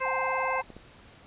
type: harmonic tone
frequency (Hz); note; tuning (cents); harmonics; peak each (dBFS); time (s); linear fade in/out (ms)
523.3; C5; 0; 1 / 2 / 3 / 4 / 5; -32 / -30 / -36 / -34 / -38; 0-0.62; 20
type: tone with vibrato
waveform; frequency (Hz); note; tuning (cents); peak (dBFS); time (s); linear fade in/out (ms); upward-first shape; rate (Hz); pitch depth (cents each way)
sine; 830.6; G#5; 0; -32; 0.03-0.63; 20; sine; 19; 250
type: clicks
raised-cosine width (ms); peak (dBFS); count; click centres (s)
2; -31; 2; 0.703 / 0.766
effects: pink hiss -53 dBFS RMS until 1.26 s + resampled to 8000 Hz